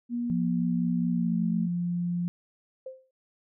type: tone with pitch glide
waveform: sine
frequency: 239.4 to 222.1 Hz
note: A#3 to A3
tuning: +46 to +16 cents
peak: -27 dBFS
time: 0.09-1.69 s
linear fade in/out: 50 ms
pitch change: -130 cents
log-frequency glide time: 1.09-1.43 s
type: tone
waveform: sine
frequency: 174.61 Hz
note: F3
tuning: in tune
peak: -26 dBFS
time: 0.3-2.28 s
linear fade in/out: 0 ms
type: tone with exponential decay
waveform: sine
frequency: 522 Hz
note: C5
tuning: 4 cents flat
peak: -33 dBFS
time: 2.86-3.11 s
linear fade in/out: 5 ms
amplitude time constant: 53 ms
effects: none